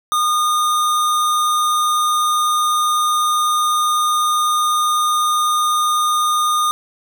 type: tone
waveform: square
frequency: 1222 Hz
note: D#6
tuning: 32 cents flat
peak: -15 dBFS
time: 0.12-6.71 s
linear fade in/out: 0 ms
effects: none